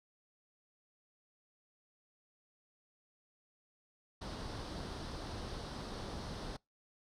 pink noise with comb filter, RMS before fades -43 dBFS, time 4.21-6.57 s, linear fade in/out 10 ms, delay 0.21 ms, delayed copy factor +0.55, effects noise-tail reverb RT60 0.2 s tail -25 dB re dry + low-pass 5000 Hz 12 dB/octave

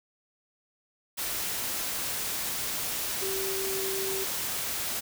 sine tone in noise, 386.2 Hz, G4, 26 cents flat, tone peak -32 dBFS, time 3.21-4.25 s, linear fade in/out 20 ms, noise white, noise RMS -32 dBFS, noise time 1.17-5.01 s, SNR -3 dB, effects none

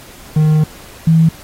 triangle / sine tone pair in turn, 154.3 / 162.5 Hz, D#3 / E3, -14 / -24 cents, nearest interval minor second, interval 90 cents, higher second, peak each -6 dBFS, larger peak neither, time 0.36-0.64 / 1.07-1.29 s, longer first, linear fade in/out 5 ms, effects pink hiss -38 dBFS RMS until 1.43 s + AAC 48 kbps

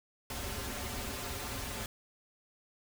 pink noise with comb filter, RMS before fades -39 dBFS, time 0.3-1.86 s, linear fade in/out 2 ms, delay 6.2 ms, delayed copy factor -1, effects none

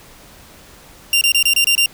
sawtooth tone bursts, 2782 Hz, F7, 7 cents flat, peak -8 dBFS, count 7, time 1.13-1.86 s, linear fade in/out 2 ms, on 82 ms, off 26 ms, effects pink hiss -43 dBFS RMS until 1.93 s

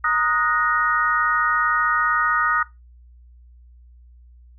harmonic tone with a mistuned harmonic, 311.1 Hz, D#4, in tune, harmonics 3 / 4 / 5 / 6, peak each -30 / -20 / -23 / -25 dBFS, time 0.04-2.63 s, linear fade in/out 5 ms, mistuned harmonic 5, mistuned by -110 cents, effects noise-tail reverb RT60 0.2 s tail -18 dB re dry + added 60 Hz sine -45 dBFS peak until 4.58 s

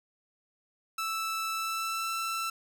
sawtooth tone with pitch glide, 1318.5 to 1333.8 Hz, E6 to E6, 0 to +20 cents, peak -27 dBFS, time 0.98-2.5 s, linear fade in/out 5 ms, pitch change +20 cents, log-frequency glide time 1.53-2.11 s, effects none

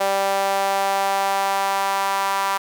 sawtooth tone with high-pass filter sweep, 196 Hz, G3, in tune, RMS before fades -21 dBFS, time 0-2.58 s, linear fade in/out 10 ms, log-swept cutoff 650 to 980 Hz, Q 3.3, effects none

